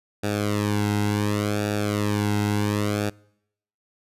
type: tone with flanger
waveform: sawtooth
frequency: 103.83 Hz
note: G#2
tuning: in tune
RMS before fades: -24 dBFS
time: 0.23-3.1 s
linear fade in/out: 10 ms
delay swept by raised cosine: 0.96 to 1.72 ms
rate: 0.69 Hz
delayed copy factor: -0.9
effects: noise-tail reverb RT60 0.8 s tail -26 dB re dry + resampled to 32000 Hz